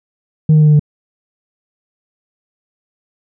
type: tone with pitch steps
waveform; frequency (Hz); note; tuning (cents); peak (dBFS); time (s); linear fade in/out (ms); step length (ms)
sine; 155.56 / 153.77 / 152.01 / 150.26 / 148.54; D#3 / D#3 / D#3 / D3 / D3; 0 / -20 / -40 / +40 / +20; -3; 0.49-0.795; 5; 61
effects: tanh soft clip ceiling -4 dBFS

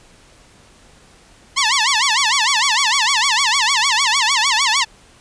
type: tone with vibrato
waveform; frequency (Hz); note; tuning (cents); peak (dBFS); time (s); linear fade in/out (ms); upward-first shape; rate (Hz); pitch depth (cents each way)
10% pulse; 987.8; B5; 0; -5; 1.56-4.85; 20; sine; 6.6; 250
effects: pink hiss -48 dBFS RMS until 5.2 s + resampled to 22050 Hz

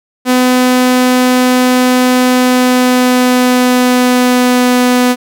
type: tone with pitch glide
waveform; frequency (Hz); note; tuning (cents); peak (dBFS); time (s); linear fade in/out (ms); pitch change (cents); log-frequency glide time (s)
sawtooth; 252.1 to 248.6; B3 to B3; +36 to +12; -3; 0.25-5.16; 50; -24; 2.31-4.72
effects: none

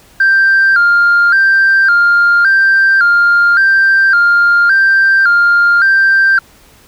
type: tone with vibrato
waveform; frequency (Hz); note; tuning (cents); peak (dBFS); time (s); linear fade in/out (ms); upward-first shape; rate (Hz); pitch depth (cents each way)
sine; 1485; F#6; +6; -4; 0.2-6.39; 5; square; 0.89; 100
effects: tanh soft clip ceiling -3 dBFS + pink hiss -44 dBFS RMS until 6.87 s

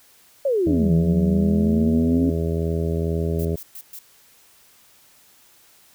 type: exponential two-way sweep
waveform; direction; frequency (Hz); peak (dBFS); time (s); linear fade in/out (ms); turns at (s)
sine; down then up; 580 to 164.81 to 268.9; -17; 0.45-2.3; 5; 0.93
type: harmonic tone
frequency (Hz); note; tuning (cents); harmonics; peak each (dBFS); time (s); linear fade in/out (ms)
82.2; E2; -4; 1 / 2 / 3 / 4 / 5 / 6 / 7 / 8; -24 / -25 / -33 / -33 / -27 / -37 / -35 / -39; 0.66-3.56; 10
type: noise bursts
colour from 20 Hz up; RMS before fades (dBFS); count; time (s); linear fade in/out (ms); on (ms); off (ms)
violet; -37; 4; 3.39-3.99; 2; 60; 120
effects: white hiss -54 dBFS RMS until 5.94 s

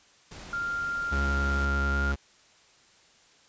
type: noise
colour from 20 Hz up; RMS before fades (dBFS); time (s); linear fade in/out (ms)
pink; -44; 0.31-1.65; 5
type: tone with pitch glide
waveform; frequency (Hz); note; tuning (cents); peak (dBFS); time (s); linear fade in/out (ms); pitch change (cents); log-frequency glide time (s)
sine; 1395 to 1408; F6 to F6; -2 to +14; -28; 0.53-2.12; 2; +16; 1.93-1.98
type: tone with vibrato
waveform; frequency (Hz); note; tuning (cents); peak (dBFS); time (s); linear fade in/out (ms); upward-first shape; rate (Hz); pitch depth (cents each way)
45% pulse; 69.3; C#2; 0; -26; 1.11-2.16; 20; sine; 11; 18
effects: white hiss -59 dBFS RMS until 3.48 s + resampled to 16000 Hz

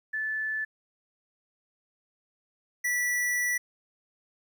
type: tone pair in turn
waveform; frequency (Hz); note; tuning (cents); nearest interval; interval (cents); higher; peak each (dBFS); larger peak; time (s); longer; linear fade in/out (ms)
sine / square; 1744 / 1957.6; A6 / B6; -16 / -16; major second; 200; second; -28 / -26; second; 0.13-0.65 / 2.84-3.58; second; 10
effects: 11-bit

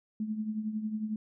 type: tone with tremolo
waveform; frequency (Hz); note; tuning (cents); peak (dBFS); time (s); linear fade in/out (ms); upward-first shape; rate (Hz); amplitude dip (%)
sine; 215.7; A3; -34; -28; 0.2-1.16; 2; triangle; 11; 70
effects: none

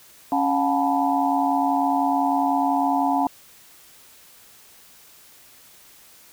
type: tone cluster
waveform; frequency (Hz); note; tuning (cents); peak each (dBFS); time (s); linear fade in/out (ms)
sine; 276.7 / 715 / 785 / 871 / 984; C#4 / F5 / G5 / A5 / B5; -3 / +41 / +2 / -18 / -7; -23 / -23 / -29 / -24 / -28; 0.32-3.27; 2
effects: white hiss -50 dBFS RMS until 6.32 s

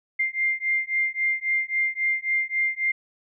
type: beating tone pair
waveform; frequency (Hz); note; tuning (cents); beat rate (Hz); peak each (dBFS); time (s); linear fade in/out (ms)
sine; 2100 / 2103.7; C7 / C7; +6 / +9; 3.7; -25; 0.19-2.92; 10
effects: none

